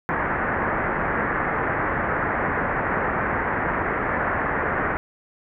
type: low-pass noise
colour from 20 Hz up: white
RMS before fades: -24 dBFS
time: 0.09-4.97 s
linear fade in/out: 0 ms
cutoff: 1900 Hz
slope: 48 dB/octave
effects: none